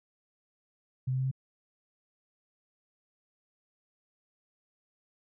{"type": "tone with pitch steps", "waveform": "sine", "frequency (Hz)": [128.9, 130.1, 131.3, 132.52], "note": ["C3", "C3", "C3", "C3"], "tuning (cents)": [-26, -9, 6, 22], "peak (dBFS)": -27, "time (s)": [1.07, 1.314], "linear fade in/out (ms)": 10, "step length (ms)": 61, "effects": []}